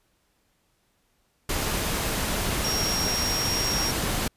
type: tone in noise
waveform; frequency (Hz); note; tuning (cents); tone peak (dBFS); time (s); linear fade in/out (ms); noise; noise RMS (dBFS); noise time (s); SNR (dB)
sine; 5588; F8; 0; -26; 2.64-3.91; 5; pink; -27; 1.49-4.28; -2
effects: pink hiss -69 dBFS RMS until 4.36 s + resampled to 32000 Hz